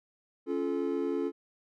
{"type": "chord", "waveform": "triangle", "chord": "Db augmented", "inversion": "none", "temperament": "just", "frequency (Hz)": [277.2, 346.5, 433.1], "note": ["Db4", "F4", "A4"], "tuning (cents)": [0, -14, -27], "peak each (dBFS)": -31, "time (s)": [0.46, 1.32], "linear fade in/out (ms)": 50, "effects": []}